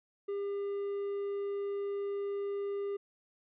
triangle tone, 401.5 Hz, G4, 41 cents sharp, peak -31 dBFS, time 0.28-2.97 s, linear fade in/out 10 ms, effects resampled to 8000 Hz

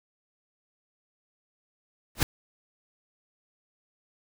pink noise with exponential growth, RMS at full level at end -18 dBFS, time 2.15-2.23 s, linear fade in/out 2 ms, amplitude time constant 16 ms, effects none

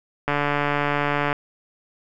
click train, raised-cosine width 0.5 ms, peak -7 dBFS, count 153, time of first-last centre 0.28-1.328 s, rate 145 Hz, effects none

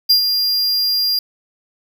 square tone with ADSR envelope, 4800 Hz, D8, 37 cents sharp, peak -8 dBFS, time 0.09-1.19 s, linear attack 15 ms, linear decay 100 ms, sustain -7 dB, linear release 3 ms, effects 7-bit

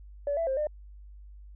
sine tone with pitch steps, 573 / 664 / 531 / 602 Hz, D5 / E5 / C5 / D5, -43 / +12 / +25 / +43 cents, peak -25 dBFS, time 0.27-0.67 s, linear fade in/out 2 ms, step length 100 ms, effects tanh soft clip ceiling -21 dBFS + added 50 Hz sine -45 dBFS peak until 1.55 s

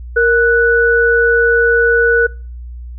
sine tone pair together, 466.2 / 1480.9 Hz, A#4 / F#6, 0 / +1 cents, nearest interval octave + minor sixth, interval 2001 cents, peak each -11 dBFS, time 0.16-2.27 s, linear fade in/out 10 ms, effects noise-tail reverb RT60 0.4 s tail -25 dB re dry + added 60 Hz sine -26 dBFS peak until 2.98 s

